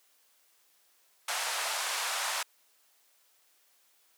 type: band-pass noise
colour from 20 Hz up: pink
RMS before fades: -33 dBFS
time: 1.28-2.43 s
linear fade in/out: 5 ms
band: 690 to 11000 Hz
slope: 24 dB/octave
effects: white hiss -67 dBFS RMS until 4.17 s + high-pass 400 Hz 12 dB/octave